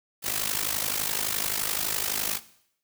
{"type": "noise with amplitude modulation", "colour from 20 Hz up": "white", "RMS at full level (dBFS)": -25, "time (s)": [0.22, 2.4], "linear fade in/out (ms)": 50, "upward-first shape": "sine", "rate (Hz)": 51.7, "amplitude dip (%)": 80, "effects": ["noise-tail reverb RT60 0.7 s tail -17 dB re dry"]}